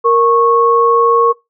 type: tone pair together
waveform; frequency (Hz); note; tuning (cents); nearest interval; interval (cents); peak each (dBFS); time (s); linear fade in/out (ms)
sine; 466.2 / 1100.5; A#4 / C#6; 0 / -13; octave + minor third; 1487; -10; 0.04-1.33; 20
effects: noise-tail reverb RT60 0.2 s tail -22 dB re dry